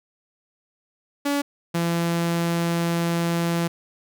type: tone pair in turn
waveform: sawtooth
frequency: 284.9 / 169.4 Hz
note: C#4 / E3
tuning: +48 / +48 cents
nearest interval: major sixth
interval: 900 cents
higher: first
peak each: -17 dBFS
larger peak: neither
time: 1.25-1.42 / 1.74-3.68 s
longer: second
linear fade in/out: 10 ms
effects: none